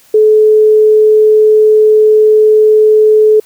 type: tone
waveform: sine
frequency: 430.2 Hz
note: A4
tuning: 39 cents flat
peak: -3 dBFS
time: 0.14-3.4 s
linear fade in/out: 5 ms
effects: white hiss -45 dBFS RMS until 3.45 s